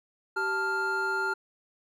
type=tone cluster; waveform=triangle; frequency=385.9 / 883 / 1399 Hz; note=G4 / A5 / F6; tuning=-27 / +6 / +3 cents; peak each=-32 / -32 / -26 dBFS; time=0.36-1.34 s; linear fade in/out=10 ms; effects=none